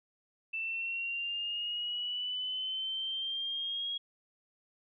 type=linear sweep; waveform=sine; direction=up; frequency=2654 to 3300 Hz; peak=-33 dBFS; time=0.53-3.98 s; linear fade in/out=10 ms; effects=none